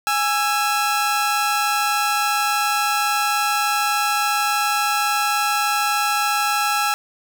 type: tone pair together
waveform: sawtooth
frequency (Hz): 828 / 1333.5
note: G#5 / E6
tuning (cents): -5 / +20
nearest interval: minor sixth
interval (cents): 825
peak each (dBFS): -17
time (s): 0.07-6.94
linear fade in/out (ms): 0
effects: none